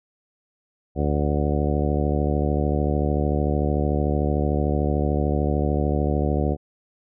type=harmonic tone; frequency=73.42 Hz; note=D2; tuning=in tune; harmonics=1 / 2 / 3 / 4 / 5 / 6 / 7 / 8 / 10; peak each=-23 / -26 / -28 / -29 / -30 / -31 / -31 / -32 / -33 dBFS; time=0.95-6.57 s; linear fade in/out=50 ms; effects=none